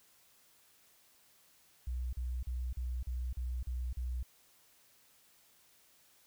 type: tone bursts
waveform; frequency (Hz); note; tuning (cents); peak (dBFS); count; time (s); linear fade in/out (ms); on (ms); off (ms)
sine; 62; B1; +7; -34; 8; 1.87-4.23; 5; 260; 40
effects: white hiss -66 dBFS RMS until 6.26 s